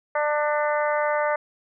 harmonic tone with a mistuned harmonic, 298 Hz, D4, 25 cents sharp, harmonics 2 / 3 / 4 / 5 / 6 / 7, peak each -23 / -27 / -29 / -31 / -33 / -34 dBFS, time 0.15-1.36 s, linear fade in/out 5 ms, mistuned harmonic 7, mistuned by -42 cents, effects none

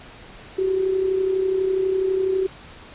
sine tone with amplitude modulation, 379.7 Hz, F#4, 45 cents sharp, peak -16 dBFS, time 0.58-2.47 s, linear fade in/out 10 ms, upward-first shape sine, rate 32.1 Hz, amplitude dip 50%, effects pink hiss -43 dBFS RMS until 2.94 s + resampled to 8000 Hz

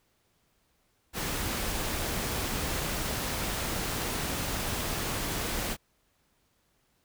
pink noise, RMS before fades -32 dBFS, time 1.13-5.77 s, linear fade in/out 50 ms, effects pink hiss -71 dBFS RMS until 7.04 s

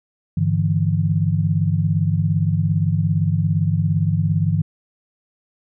sine tone cluster, 100.7 / 148.8 / 166.3 Hz, G2 / D3 / E3, +47 / +23 / +16 cents, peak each -20 dBFS, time 0.37-4.62 s, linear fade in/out 5 ms, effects none

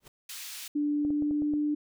pink noise with exponential growth, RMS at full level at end -44 dBFS, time 0-0.08 s, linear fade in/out 5 ms, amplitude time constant 17 ms
pink high-pass noise, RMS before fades -41 dBFS, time 0.29-0.68 s, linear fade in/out 5 ms, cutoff 2800 Hz, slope 12 dB/octave
sine tone with pitch glide, 293.7 to 297.1 Hz, D4 to D4, 0 to +20 cents, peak -25 dBFS, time 0.75-1.75 s, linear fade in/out 10 ms, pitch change +20 cents, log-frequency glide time 0.93-1.61 s
clicks, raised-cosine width 2 ms, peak -28 dBFS, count 6, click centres 1.05 / 1.105 / 1.223 / 1.31 / 1.421 / 1.537 s
effects none

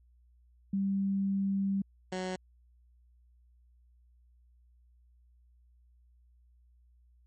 sine / 15% pulse tone pair in turn, 196 / 185 Hz, G3 / F#3, 0 / 0 cents, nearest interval minor second, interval 100 cents, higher first, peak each -27 dBFS, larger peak neither, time 0.73-1.82 / 2.12-2.36 s, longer first, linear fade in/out 5 ms, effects added 60 Hz sine -60 dBFS peak until 7.26 s + MP3 32 kbps

